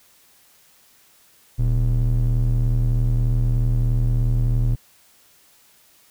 triangle ring-modulated tone, 77.1 Hz, D#2, 15 cents flat, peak -11 dBFS, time 1.58-4.76 s, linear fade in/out 20 ms, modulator 41.6 Hz, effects white hiss -55 dBFS RMS until 6.1 s

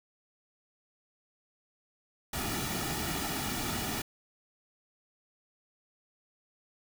pink noise with comb filter, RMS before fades -34 dBFS, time 2.33-4.02 s, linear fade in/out 5 ms, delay 1.9 ms, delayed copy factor -0.65, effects none

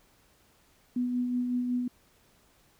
sine tone with tremolo, 246.9 Hz, B3, in tune, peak -25 dBFS, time 0.96-1.88 s, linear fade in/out 5 ms, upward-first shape sine, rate 5.4 Hz, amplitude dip 35%, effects pink hiss -64 dBFS RMS until 2.79 s

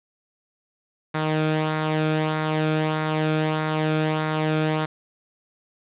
sawtooth tone with flanger, 155.56 Hz, D#3, in tune, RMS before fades -23 dBFS, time 1.14-4.86 s, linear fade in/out 10 ms, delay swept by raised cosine 0.33 to 1.04 ms, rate 1.6 Hz, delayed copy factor -0.5, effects resampled to 8000 Hz + 7-bit

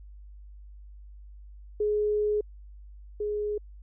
sine tone pair in turn, 420 / 418 Hz, G#4 / G#4, +19 / +11 cents, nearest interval unison, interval 8 cents, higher first, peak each -23 / -27 dBFS, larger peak first, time 1.8-2.41 / 3.2-3.58 s, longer first, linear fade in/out 5 ms, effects added 50 Hz sine -44 dBFS peak until 3.82 s

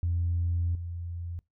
sine tone with level steps, 86 Hz, F2, 26 cents flat, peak -24 / -33 dBFS, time 0.03-1.39 s, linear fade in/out 0 ms, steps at 0.75 s, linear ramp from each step 2 ms, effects noise-tail reverb RT60 0.2 s tail -24 dB re dry + tanh soft clip ceiling -20 dBFS

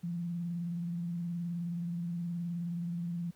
sine tone with vibrato, 171.8 Hz, F3, 28 cents flat, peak -33 dBFS, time 0.03-3.31 s, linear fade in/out 10 ms, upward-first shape square, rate 19 Hz, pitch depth 32 cents each way, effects pink hiss -66 dBFS RMS until 3.35 s + high-pass 60 Hz 12 dB/octave

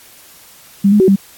sine tone with pitch steps, 198.9 / 208.6 / 376.6 / 196.2 Hz, G3 / G#3 / F#4 / G3, +25 / +8 / +31 / +2 cents, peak -6 dBFS, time 0.84-1.16 s, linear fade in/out 10 ms, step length 80 ms, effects white hiss -42 dBFS RMS until 1.37 s + AAC 64 kbps

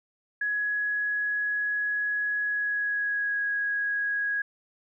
sine tone with pitch glide, 1677 to 1655.8 Hz, G#6 to G#6, +16 to -6 cents, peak -25 dBFS, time 0.41-4.42 s, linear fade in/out 5 ms, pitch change -22 cents, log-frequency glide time 2.45-3.41 s, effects none

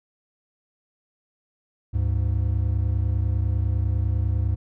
triangle tone pair together, 72.6 / 102.58 Hz, D2 / G#2, -19 / -21 cents, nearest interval tritone, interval 598 cents, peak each -21 dBFS, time 1.93-4.56 s, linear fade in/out 20 ms, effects none

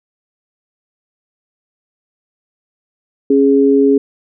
sine tone pair together, 274.7 / 415 Hz, C#4 / G#4, -16 / -1 cents, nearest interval perfect fifth, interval 715 cents, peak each -10 dBFS, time 3.3-3.98 s, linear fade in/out 5 ms, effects none

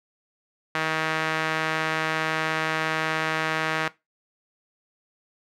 sawtooth tone with band-pass filter, 158.5 Hz, D#3, 32 cents sharp, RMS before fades -26 dBFS, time 0.75-3.88 s, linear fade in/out 0 ms, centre 1700 Hz, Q 1.2, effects noise-tail reverb RT60 0.2 s tail -18 dB re dry

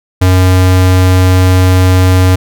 square tone, 92.3 Hz, F#2, 4 cents flat, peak -5 dBFS, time 0.21-2.36 s, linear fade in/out 10 ms, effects none

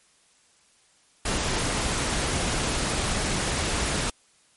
pink noise, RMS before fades -26 dBFS, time 1.25-4.1 s, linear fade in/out 5 ms, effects white hiss -61 dBFS RMS until 4.56 s + MP3 48 kbps

